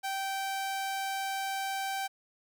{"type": "tone", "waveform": "sawtooth", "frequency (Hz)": 778, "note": "G5", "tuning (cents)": -13, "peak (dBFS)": -28, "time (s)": [0.03, 2.08], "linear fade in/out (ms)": 20, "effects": []}